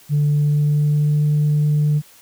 sine tone with pitch glide, 146.83 to 149.22 Hz, D3 to D3, 0 to +28 cents, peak -12 dBFS, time 0.09-2.02 s, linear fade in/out 50 ms, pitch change +28 cents, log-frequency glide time 0.21-1.28 s, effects tanh soft clip ceiling -11 dBFS + white hiss -48 dBFS RMS until 2.21 s

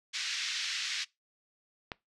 white band-pass noise, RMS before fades -35 dBFS, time 0.13-1.05 s, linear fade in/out 20 ms, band 1700 to 5500 Hz, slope 24 dB/octave
click, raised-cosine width 0.3 ms, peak -20 dBFS, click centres 1.918 s
effects noise-tail reverb RT60 0.2 s tail -22 dB re dry + low-pass 9000 Hz 12 dB/octave

